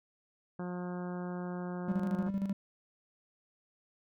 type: harmonic tone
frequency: 178.7 Hz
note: F3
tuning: 40 cents sharp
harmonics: 1 / 2 / 3 / 4 / 5 / 6 / 7 / 8 / 9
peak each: -37 / -43 / -47 / -49 / -51 / -53 / -54 / -55 / -56 dBFS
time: 0.59-2.29 s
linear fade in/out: 5 ms
type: tone with tremolo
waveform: triangle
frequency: 196.2 Hz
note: G3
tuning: 2 cents sharp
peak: -27 dBFS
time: 1.88-2.53 s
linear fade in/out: 5 ms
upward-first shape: square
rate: 13 Hz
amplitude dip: 55%
effects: none